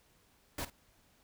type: noise with echo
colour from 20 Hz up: pink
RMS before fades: -38 dBFS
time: 0.58-0.65 s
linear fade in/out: 5 ms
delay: 51 ms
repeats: 1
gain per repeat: -15 dB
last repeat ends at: 0.701 s
effects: pink hiss -68 dBFS RMS until 1.23 s